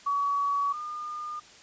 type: tone pair in turn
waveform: sine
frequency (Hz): 1132 / 1212.5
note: C#6 / D#6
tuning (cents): +36 / -45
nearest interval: minor second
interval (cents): 119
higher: second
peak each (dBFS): -24 / -33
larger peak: first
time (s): 0.06-0.73 / 0.73-1.4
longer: neither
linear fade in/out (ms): 10
effects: white hiss -52 dBFS RMS until 1.62 s + resampled to 16000 Hz